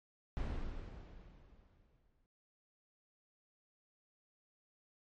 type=noise with exponential decay; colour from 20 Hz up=brown; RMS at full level=-37 dBFS; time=0.37-2.26 s; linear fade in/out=0 ms; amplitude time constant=410 ms; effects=low-pass 4000 Hz 12 dB/octave + MP3 48 kbps